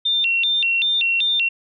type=tone with vibrato; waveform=sine; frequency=3136 Hz; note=G7; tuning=in tune; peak=-16 dBFS; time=0.05-1.49 s; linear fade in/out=10 ms; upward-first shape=square; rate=2.6 Hz; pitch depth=240 cents each way; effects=none